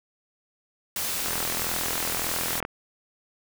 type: noise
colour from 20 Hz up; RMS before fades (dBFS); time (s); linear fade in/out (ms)
white; -29; 0.96-2.6; 2
type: click train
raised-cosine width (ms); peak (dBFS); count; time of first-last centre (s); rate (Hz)
0.5; -15; 59; 1.26-2.651; 41.7
effects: none